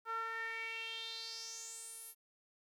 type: tone with band-pass filter sweep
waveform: sawtooth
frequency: 452.8 Hz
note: A4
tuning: 50 cents sharp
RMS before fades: -44 dBFS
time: 0.05-2.15 s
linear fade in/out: 50 ms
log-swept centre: 1200 to 12000 Hz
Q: 5.3
effects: 12-bit